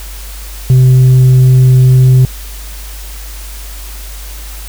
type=tone with tanh clipping; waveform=sine; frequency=128.7 Hz; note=C3; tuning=28 cents flat; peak=-3 dBFS; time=0.7-2.25 s; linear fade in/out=0 ms; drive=2 dB; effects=added 50 Hz sine -24 dBFS peak until 4.68 s + white hiss -31 dBFS RMS until 4.68 s